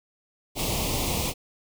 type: band-stop noise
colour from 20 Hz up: pink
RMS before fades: -27 dBFS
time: 0.55-1.34 s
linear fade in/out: 50 ms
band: 1100 to 2200 Hz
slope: 48 dB/octave
effects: none